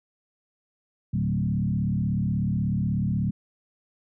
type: tone with frequency modulation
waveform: sine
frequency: 155.56 Hz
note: D#3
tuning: in tune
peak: -22 dBFS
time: 1.13-3.31 s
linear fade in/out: 10 ms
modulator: 36.4 Hz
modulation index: 1.7
effects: none